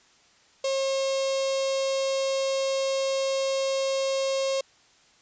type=tone with notch filter; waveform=sawtooth; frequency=539 Hz; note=C#5; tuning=49 cents flat; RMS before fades=-26 dBFS; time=0.64-4.61 s; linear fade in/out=5 ms; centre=1500 Hz; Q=0.51; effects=white hiss -59 dBFS RMS until 5.21 s + resampled to 16000 Hz